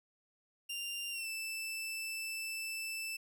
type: tone with pitch glide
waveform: sawtooth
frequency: 2789 to 2645 Hz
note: F7 to E7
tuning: -3 to +5 cents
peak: -35 dBFS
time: 0.69-3.17 s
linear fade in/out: 10 ms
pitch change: -92 cents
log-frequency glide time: 1.11-1.28 s
effects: none